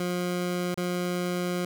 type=tone with dropouts; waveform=20% pulse; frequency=178.1 Hz; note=F3; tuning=34 cents sharp; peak=-22 dBFS; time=0-1.65 s; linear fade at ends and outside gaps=2 ms; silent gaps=0.743-0.775 s; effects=none